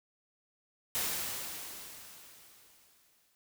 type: noise with exponential decay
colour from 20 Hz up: white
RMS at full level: -32 dBFS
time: 0.95-3.35 s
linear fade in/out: 0 ms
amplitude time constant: 520 ms
effects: none

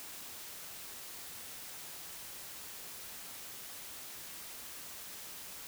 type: silence
effects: white hiss -47 dBFS RMS until 5.67 s

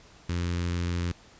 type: tone with notch filter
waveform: sawtooth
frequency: 87 Hz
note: F2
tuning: 6 cents flat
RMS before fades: -29 dBFS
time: 0.29-1.12 s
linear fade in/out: 5 ms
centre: 700 Hz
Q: 0.84
effects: pink hiss -54 dBFS RMS until 1.39 s + resampled to 16000 Hz

